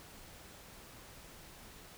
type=silence; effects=pink hiss -54 dBFS RMS until 1.97 s